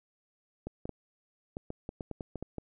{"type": "clicks", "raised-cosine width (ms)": 2, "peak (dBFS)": -24, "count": 12, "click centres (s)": [0.67, 0.855, 0.893, 1.569, 1.704, 1.891, 2.008, 2.113, 2.208, 2.357, 2.426, 2.583], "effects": []}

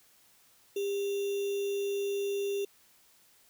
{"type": "tone with sample-and-hold", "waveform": "sine", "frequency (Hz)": 400, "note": "G4", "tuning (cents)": 35, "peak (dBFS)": -29, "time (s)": [0.76, 2.65], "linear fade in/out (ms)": 5, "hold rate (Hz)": 3150, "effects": ["white hiss -63 dBFS RMS until 3.49 s"]}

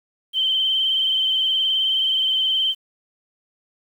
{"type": "tone with vibrato", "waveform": "sine", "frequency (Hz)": 3103, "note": "G7", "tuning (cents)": -18, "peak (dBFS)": -17, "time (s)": [0.33, 2.75], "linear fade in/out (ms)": 50, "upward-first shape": "triangle", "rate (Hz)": 19, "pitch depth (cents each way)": 45, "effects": ["8-bit"]}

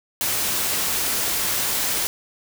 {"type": "noise", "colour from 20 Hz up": "white", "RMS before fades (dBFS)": -23, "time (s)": [0.21, 2.07], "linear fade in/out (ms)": 0, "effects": []}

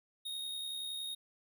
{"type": "tone with amplitude modulation", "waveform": "square", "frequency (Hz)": 3729, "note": "A#7", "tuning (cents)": 0, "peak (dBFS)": -37, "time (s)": [0.25, 1.15], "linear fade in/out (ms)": 10, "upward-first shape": "sine", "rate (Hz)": 70.7, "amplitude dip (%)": 40, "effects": []}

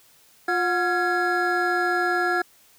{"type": "tone cluster", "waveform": "triangle", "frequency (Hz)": [352.9, 727, 1378, 1675], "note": ["F4", "F#5", "F6", "G#6"], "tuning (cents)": [18, -31, -24, 14], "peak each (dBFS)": -24, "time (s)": [0.48, 2.42], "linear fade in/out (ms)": 5, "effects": ["white hiss -56 dBFS RMS until 2.78 s"]}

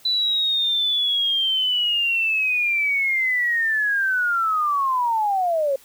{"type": "linear sweep", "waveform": "sine", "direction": "down", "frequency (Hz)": [3995, 530], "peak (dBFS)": -18, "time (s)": [0.05, 5.76], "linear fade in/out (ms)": 5, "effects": ["white hiss -51 dBFS RMS until 5.84 s"]}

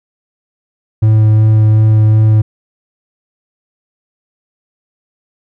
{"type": "tone with vibrato", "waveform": "triangle", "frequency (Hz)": 108.5, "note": "A2", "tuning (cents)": -24, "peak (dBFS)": -3, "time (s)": [1.02, 2.42], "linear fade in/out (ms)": 10, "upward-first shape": "sine", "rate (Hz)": 2.7, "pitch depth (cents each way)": 10, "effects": []}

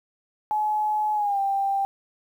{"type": "tone with pitch glide", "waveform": "sine", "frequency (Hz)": [850, 788.5], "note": ["G#5", "G5"], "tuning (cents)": [40, 10], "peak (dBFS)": -21, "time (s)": [0.51, 1.85], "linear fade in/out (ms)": 0, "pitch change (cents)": -130, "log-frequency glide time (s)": [1.14, 1.39], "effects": ["9-bit"]}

